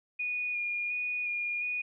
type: tone with vibrato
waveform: sine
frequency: 2445 Hz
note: D#7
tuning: 31 cents flat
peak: -30 dBFS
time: 0.19-1.82 s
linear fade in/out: 10 ms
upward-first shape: square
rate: 1.4 Hz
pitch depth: 14 cents each way
effects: none